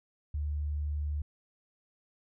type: tone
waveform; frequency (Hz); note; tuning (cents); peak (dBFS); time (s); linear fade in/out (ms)
sine; 74; D2; +14; -30; 0.34-1.22; 5
effects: none